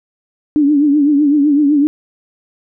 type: tone with vibrato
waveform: sine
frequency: 291 Hz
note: D4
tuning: 16 cents flat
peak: -8 dBFS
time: 0.56-1.87 s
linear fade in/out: 0 ms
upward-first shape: triangle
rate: 7.9 Hz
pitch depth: 98 cents each way
effects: none